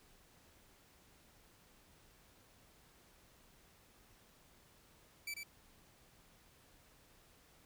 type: tone with echo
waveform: sawtooth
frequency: 2316 Hz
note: D7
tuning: 25 cents flat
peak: -37 dBFS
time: 5.27-5.34 s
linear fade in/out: 5 ms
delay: 94 ms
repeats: 1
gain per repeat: -4 dB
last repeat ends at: 5.434 s
effects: pink hiss -66 dBFS RMS until 7.65 s